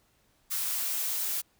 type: noise with high-pass filter sweep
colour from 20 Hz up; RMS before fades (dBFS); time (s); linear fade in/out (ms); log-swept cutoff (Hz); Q
blue; -31; 0.5-1.42; 20; 1200 to 220; 1.4
effects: pink hiss -68 dBFS RMS until 1.59 s